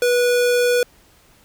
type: tone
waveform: square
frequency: 488.2 Hz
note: B4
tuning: 20 cents flat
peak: -15 dBFS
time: 0.02-0.83 s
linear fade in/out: 2 ms
effects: pink hiss -53 dBFS RMS until 1.44 s